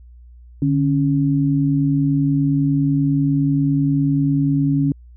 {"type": "tone pair together", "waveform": "sine", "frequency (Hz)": [146.83, 276.9], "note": ["D3", "C#4"], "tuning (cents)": [0, -2], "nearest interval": "major seventh", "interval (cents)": 1098, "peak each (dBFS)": -17, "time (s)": [0.62, 4.92], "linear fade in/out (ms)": 2, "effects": ["added 60 Hz sine -40 dBFS peak until 5.16 s"]}